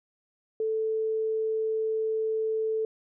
sine tone, 440 Hz, A4, in tune, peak -25 dBFS, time 0.6-2.85 s, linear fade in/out 2 ms, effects none

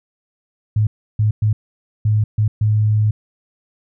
sine tone bursts at uneven times, 107 Hz, A2, 48 cents flat, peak -12 dBFS, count 6, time 0.76-0.87 / 1.19-1.31 / 1.42-1.53 / 2.05-2.24 / 2.38-2.48 / 2.61-3.11 s, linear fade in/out 5 ms, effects none

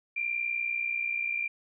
sine tone with amplitude modulation, 2377 Hz, D7, 20 cents sharp, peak -25 dBFS, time 0.16-1.48 s, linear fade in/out 10 ms, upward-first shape sine, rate 60.2 Hz, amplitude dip 70%, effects none

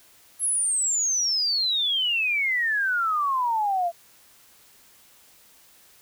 sine exponential sweep, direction down, 11160 to 669 Hz, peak -21 dBFS, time 0.39-3.92 s, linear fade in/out 50 ms, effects white hiss -55 dBFS RMS until 6.01 s

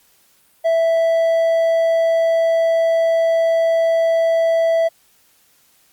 triangle tone, 659.3 Hz, E5, in tune, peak -11 dBFS, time 0.64-4.89 s, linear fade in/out 20 ms, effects white hiss -56 dBFS RMS until 5.92 s + Opus 48 kbps

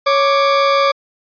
40% pulse tone pair together, 555 / 1176 Hz, C#5 / D6, +2 / +2 cents, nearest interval octave + minor second, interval 1300 cents, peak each -13 dBFS, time 0.06-0.92 s, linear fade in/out 10 ms, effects resampled to 11025 Hz

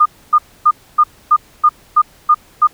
sine tone bursts, 1218 Hz, D#6, 37 cents flat, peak -5 dBFS, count 9, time 0-2.673 s, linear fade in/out 10 ms, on 57 ms, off 270 ms, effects pink hiss -47 dBFS RMS until 2.73 s

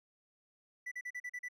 triangle tone bursts, 1975.5 Hz, B6, in tune, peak -37 dBFS, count 7, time 0.86-1.486 s, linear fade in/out 10 ms, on 56 ms, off 39 ms, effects none

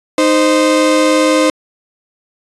35% pulse tone pair together, 309.2 / 520 Hz, D#4 / C5, -11 / -11 cents, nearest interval major sixth, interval 900 cents, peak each -10 dBFS, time 0.18-1.5 s, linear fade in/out 2 ms, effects resampled to 24000 Hz

